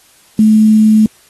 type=tone with quantisation; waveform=sine; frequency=216.5 Hz; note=A3; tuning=28 cents flat; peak=-4 dBFS; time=0.39-1.06 s; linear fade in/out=2 ms; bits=5; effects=white hiss -47 dBFS RMS until 1.29 s + AAC 32 kbps